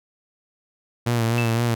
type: tone with vibrato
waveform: sawtooth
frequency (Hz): 116.54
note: A#2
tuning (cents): 0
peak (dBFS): -15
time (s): 1.06-1.75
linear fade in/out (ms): 10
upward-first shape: sine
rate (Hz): 3.9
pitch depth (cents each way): 48
type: tone with exponential decay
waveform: sine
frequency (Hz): 2637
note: E7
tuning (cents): 0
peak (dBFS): -23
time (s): 1.38-1.68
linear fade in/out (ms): 0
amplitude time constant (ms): 65
effects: none